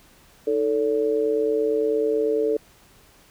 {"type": "tone with amplitude modulation", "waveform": "sine", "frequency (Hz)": 441.7, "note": "A4", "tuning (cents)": 7, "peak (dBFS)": -15, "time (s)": [0.47, 2.57], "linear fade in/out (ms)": 5, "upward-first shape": "sine", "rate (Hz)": 129, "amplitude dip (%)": 85, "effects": ["pink hiss -54 dBFS RMS until 3.3 s"]}